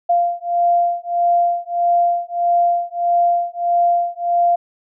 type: beating tone pair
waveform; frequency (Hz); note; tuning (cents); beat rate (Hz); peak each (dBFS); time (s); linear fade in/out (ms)
sine; 694 / 695.6; F5 / F5; -11 / -7; 1.6; -17; 0.09-4.56; 10
effects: none